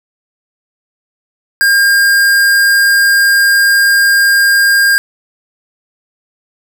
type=tone; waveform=square; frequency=1609 Hz; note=G6; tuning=45 cents sharp; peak=-7 dBFS; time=1.61-4.98 s; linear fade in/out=0 ms; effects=none